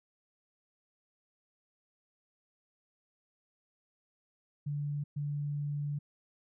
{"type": "tone bursts at uneven times", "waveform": "sine", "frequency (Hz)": 145.4, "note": "D3", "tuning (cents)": -17, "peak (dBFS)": -32, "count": 2, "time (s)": [[4.66, 5.04], [5.16, 5.99]], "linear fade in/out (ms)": 10, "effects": []}